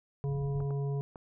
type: harmonic tone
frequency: 140 Hz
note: C#3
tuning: 18 cents sharp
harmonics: 1 / 3 / 5 / 7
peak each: -30 / -39 / -49 / -52 dBFS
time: 0.24-1.01 s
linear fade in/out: 0 ms
type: low-pass noise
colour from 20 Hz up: pink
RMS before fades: -43 dBFS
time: 0.27-0.67 s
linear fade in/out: 20 ms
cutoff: 180 Hz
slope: 48 dB/octave
type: clicks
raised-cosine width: 1 ms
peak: -31 dBFS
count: 3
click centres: 0.604 / 0.707 / 1.158 s
effects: none